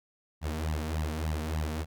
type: tone with flanger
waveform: sawtooth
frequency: 77.78 Hz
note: D#2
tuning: in tune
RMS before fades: -32 dBFS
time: 0.41-1.86 s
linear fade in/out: 50 ms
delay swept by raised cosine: 1 to 4.5 ms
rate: 3.4 Hz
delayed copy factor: +1
effects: none